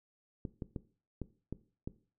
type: clicks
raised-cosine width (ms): 3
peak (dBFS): -25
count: 6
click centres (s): 0.452 / 0.622 / 0.762 / 1.217 / 1.526 / 1.875
effects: noise-tail reverb RT60 0.4 s tail -17 dB re dry